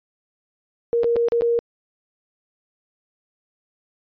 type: tone with dropouts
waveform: sine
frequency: 469.6 Hz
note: A#4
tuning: 13 cents sharp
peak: -16 dBFS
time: 0.93-1.59 s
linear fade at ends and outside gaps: 0 ms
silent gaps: 1.034-1.043 / 1.159-1.165 / 1.285-1.321 / 1.41-1.42 s
effects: resampled to 11025 Hz